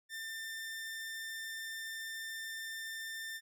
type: tone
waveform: sawtooth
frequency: 1793 Hz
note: A6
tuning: 32 cents sharp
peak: -37 dBFS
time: 0.09-3.41 s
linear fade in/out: 50 ms
effects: none